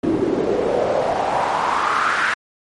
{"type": "noise with band-pass filter sweep", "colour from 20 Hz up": "pink", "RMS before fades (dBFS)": -19, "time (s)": [0.03, 2.34], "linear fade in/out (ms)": 5, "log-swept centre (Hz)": [300, 1600], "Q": 3.8, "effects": ["MP3 48 kbps"]}